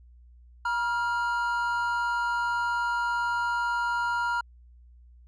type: tone pair together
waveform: triangle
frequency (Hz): 958.7 / 1396.9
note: A#5 / F6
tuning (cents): +48 / 0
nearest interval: perfect fifth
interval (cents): 652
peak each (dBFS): -26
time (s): 0.65-4.41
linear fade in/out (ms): 5
effects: added 60 Hz sine -50 dBFS peak until 5.27 s + resampled to 22050 Hz